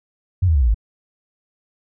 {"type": "tone with pitch steps", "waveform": "sine", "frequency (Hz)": [92.2, 80.26, 69.87, 60.83, 52.95], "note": ["F#2", "E2", "C#2", "B1", "G#1"], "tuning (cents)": [-6, -46, 14, -26, 34], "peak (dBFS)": -12, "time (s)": [0.42, 0.745], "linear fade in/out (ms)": 10, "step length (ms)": 65, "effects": []}